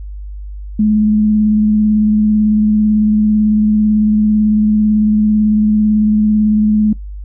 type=tone with vibrato; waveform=sine; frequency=212.9 Hz; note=G#3; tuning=43 cents sharp; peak=-8 dBFS; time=0.79-6.93 s; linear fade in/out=5 ms; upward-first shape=sine; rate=18 Hz; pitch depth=17 cents each way; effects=noise-tail reverb RT60 0.1 s tail -20 dB re dry + added 50 Hz sine -24 dBFS peak until 7.24 s